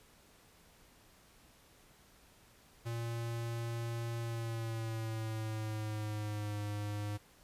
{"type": "tone with pitch glide", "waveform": "square", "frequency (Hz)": [116.54, 103.83], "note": ["A#2", "G#2"], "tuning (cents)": [0, 0], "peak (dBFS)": -37, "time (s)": [2.85, 7.18], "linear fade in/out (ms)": 20, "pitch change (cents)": -200, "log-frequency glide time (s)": [4.18, 6.59], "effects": ["pink hiss -63 dBFS RMS until 7.43 s", "resampled to 32000 Hz"]}